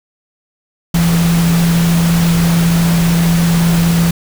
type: tone in noise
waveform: sine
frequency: 168.8 Hz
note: E3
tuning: 41 cents sharp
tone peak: -9 dBFS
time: 0.94-4.11 s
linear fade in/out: 5 ms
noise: pink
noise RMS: -20 dBFS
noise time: 0.94-4.11 s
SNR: +8 dB
effects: none